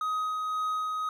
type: tone with tremolo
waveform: triangle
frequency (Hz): 1258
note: D#6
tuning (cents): +19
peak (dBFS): -25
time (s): 0.01-1.09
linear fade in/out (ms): 2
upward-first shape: sine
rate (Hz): 1.9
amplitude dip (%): 25
effects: none